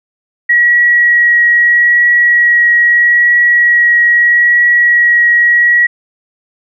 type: tone with vibrato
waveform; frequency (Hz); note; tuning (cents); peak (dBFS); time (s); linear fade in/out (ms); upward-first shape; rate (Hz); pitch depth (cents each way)
sine; 1913; A#6; +44; -5; 0.49-5.87; 10; triangle; 0.78; 10
effects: none